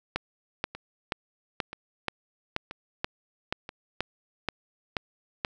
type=two click trains; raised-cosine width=0.3 ms; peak=-11 / -22 dBFS; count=12 / 4; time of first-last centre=0.16-5.448 / 0.75-3.691 s; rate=2.08 / 1.02 Hz; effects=none